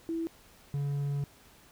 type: tone pair in turn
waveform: sine / triangle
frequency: 329.6 / 142.06 Hz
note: E4 / C#3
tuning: 0 / +43 cents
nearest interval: octave + minor third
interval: 1457 cents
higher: first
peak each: -30 / -27 dBFS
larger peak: second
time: 0.09-0.27 / 0.74-1.24 s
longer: second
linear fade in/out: 0 ms
effects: pink hiss -58 dBFS RMS until 1.71 s